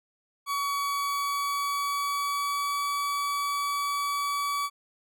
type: tone with pitch glide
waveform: 40% pulse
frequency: 1131 to 1142.2 Hz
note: C#6 to D6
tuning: +34 to -49 cents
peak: -26 dBFS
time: 0.46-4.7 s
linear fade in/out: 50 ms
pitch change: +17 cents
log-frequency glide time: 0.71-2.84 s
effects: none